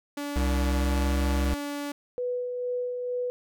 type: tone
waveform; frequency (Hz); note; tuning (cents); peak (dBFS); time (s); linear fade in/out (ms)
sawtooth; 287.9; D4; -34; -27; 0.17-1.92; 5
type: tone with pitch glide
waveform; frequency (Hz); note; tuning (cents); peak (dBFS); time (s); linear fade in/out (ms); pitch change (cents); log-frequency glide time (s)
square; 65.3 to 66.71; C2 to C2; -3 to +34; -24; 0.36-1.54; 0; +37; 0.66-1.07
type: tone with tremolo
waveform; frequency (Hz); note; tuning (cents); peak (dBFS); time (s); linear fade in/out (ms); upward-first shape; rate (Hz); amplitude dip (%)
sine; 493.9; B4; 0; -26; 2.18-3.3; 0; sine; 2.2; 35
effects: none